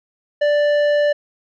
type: tone with tanh clipping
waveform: sine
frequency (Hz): 587.3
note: D5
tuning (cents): 0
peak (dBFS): -15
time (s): 0.41-1.13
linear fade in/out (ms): 10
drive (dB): 11
effects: none